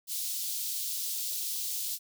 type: high-pass noise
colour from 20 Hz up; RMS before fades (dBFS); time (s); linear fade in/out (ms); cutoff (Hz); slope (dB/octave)
white; -34; 0.07-1.99; 50; 3500; 24
effects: none